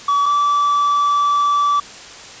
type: tone pair in turn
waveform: triangle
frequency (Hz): 1140 / 1157.2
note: C#6 / D6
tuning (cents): +48 / -26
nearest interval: unison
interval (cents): 26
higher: second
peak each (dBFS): -11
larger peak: neither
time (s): 0.08-0.26 / 0.26-1.8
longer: second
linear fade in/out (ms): 5
effects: white hiss -36 dBFS RMS until 2.4 s + resampled to 16000 Hz